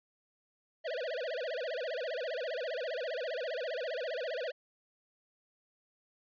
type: tone with vibrato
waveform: square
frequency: 565 Hz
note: C#5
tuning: 33 cents sharp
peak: -35 dBFS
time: 0.84-4.52 s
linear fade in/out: 20 ms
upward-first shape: sine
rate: 15 Hz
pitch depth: 280 cents each way
effects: resampled to 11025 Hz